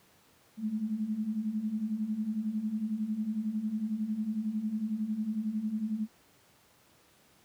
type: beating tone pair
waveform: sine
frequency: 208 / 219 Hz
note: G#3 / A3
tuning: +3 / -8 cents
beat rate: 11 Hz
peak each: -36 / -31 dBFS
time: 0.57-6.08 s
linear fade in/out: 50 ms
effects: pink hiss -63 dBFS RMS until 7.44 s + high-pass 100 Hz 12 dB/octave